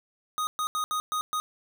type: tone bursts at uneven times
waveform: square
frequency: 1244.5 Hz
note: D#6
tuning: in tune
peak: -27 dBFS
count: 6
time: 0.38-0.47 / 0.59-0.67 / 0.75-0.84 / 0.91-1 / 1.12-1.21 / 1.33-1.4 s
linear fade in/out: 0 ms
effects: none